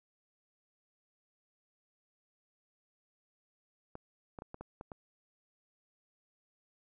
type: clicks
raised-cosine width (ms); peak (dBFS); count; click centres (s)
1; -30; 7; 3.954 / 4.388 / 4.421 / 4.544 / 4.61 / 4.811 / 4.918
effects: none